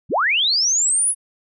sine linear sweep, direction up, 69.3 to 10548 Hz, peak -15 dBFS, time 0.09-1.15 s, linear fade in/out 50 ms, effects none

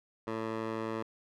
15% pulse tone with band-pass filter, 111.7 Hz, A2, 27 cents sharp, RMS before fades -36 dBFS, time 0.27-1.03 s, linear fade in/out 10 ms, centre 740 Hz, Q 0.76, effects none

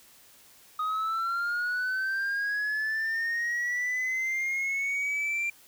sine linear sweep, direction up, 1244.5 to 2373 Hz, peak -24 dBFS, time 0.79-5.5 s, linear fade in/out 5 ms, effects tanh soft clip ceiling -26 dBFS + white hiss -56 dBFS RMS until 5.67 s

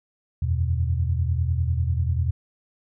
sine chord, E suspended second, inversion none, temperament equal, 82.41 / 92.5 / 123.47 Hz, E2 / F#2 / B2, 0 / 0 / 0 cents, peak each -22 / -28 / -26 dBFS, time 0.42-2.31 s, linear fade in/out 5 ms, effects none

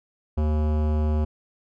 sine tone with hard clipping, 76.3 Hz, D#2, 33 cents flat, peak -22 dBFS, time 0.37-1.25 s, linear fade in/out 10 ms, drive 18 dB, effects none

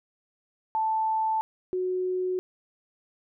sine tone pair in turn, 880 / 367.7 Hz, A5 / F#4, 0 / -11 cents, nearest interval octave + minor third, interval 1511 cents, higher first, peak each -23 / -25 dBFS, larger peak first, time 0.75-1.41 / 1.73-2.39 s, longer neither, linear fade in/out 0 ms, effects none

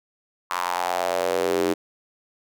square tone with high-pass filter sweep, 44.51 Hz, F1, 34 cents sharp, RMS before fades -24 dBFS, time 0.5-1.74 s, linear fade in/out 10 ms, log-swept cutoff 1100 to 340 Hz, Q 3.8, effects none

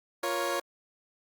20% pulse chord, Bb minor, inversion second, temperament equal with one note detuned, 349.2 / 468.9 / 554.4 Hz, F4 / Bb4 / Db5, 0 / +10 / 0 cents, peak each -29 / -31 / -26 dBFS, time 0.23-0.6 s, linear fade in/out 5 ms, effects Opus 48 kbps

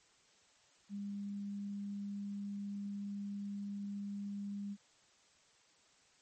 sine tone, 201.7 Hz, G3, 50 cents sharp, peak -39 dBFS, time 0.89-4.77 s, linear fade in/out 50 ms, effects white hiss -68 dBFS RMS until 6.21 s + MP3 32 kbps

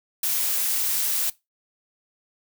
blue noise, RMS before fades -24 dBFS, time 0.23-1.3 s, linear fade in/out 5 ms, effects noise-tail reverb RT60 0.2 s tail -20 dB re dry

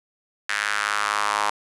sawtooth tone with high-pass filter sweep, 104.1 Hz, G#2, 5 cents sharp, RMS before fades -24 dBFS, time 0.49-1.5 s, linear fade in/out 0 ms, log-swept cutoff 1700 to 960 Hz, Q 3, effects resampled to 24000 Hz + 7-bit

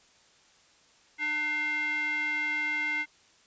square tone with band-pass filter, 301.1 Hz, D4, 43 cents sharp, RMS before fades -30 dBFS, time 1.18-3.06 s, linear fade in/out 50 ms, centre 2000 Hz, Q 9.1, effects white hiss -61 dBFS RMS until 3.46 s + resampled to 16000 Hz

